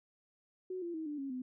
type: tone with pitch steps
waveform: sine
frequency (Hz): 370 / 343.2 / 318.4 / 295.4 / 274 / 254.2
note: F#4 / F4 / D#4 / D4 / C#4 / C4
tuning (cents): 0 / -30 / +40 / +10 / -20 / -50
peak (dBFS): -37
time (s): 0.7-1.42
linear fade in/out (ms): 5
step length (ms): 120
effects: none